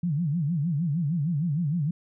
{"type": "tone with vibrato", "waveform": "sine", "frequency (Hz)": 157.9, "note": "D#3", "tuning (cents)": 26, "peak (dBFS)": -23, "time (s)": [0.03, 1.91], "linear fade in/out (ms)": 5, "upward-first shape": "sine", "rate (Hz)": 6.5, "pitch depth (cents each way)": 220, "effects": []}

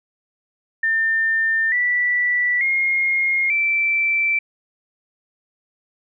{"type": "tone with pitch steps", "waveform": "sine", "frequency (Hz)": [1800, 1962.9, 2141, 2334], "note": ["A6", "B6", "C7", "D7"], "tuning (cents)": [39, -11, 39, -11], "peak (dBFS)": -16, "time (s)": [0.83, 4.39], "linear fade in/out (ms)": 5, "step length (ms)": 890, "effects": []}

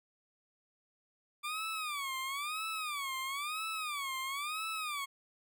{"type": "tone with vibrato", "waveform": "20% pulse", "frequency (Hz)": 1174.7, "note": "D6", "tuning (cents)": 0, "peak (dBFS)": -31, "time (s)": [1.43, 5.06], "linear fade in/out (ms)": 20, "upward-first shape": "sine", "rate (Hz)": 1, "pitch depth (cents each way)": 190, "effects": []}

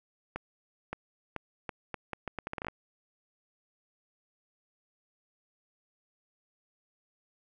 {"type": "accelerating click train", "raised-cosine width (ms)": 0.5, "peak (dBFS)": -20, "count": 15, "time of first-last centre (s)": [0.36, 2.684], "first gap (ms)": 570, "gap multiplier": 0.76, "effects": []}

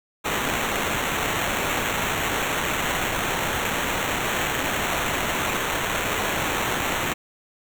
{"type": "noise with sample-and-hold", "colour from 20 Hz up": "blue", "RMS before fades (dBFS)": -25, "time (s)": [0.24, 7.14], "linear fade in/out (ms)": 20, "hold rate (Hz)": 4900, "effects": []}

